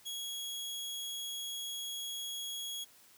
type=tone; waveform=sawtooth; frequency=3322 Hz; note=G#7; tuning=in tune; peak=-35 dBFS; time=0.05-2.85 s; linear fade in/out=20 ms; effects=white hiss -61 dBFS RMS until 3.17 s + high-pass 80 Hz 12 dB/octave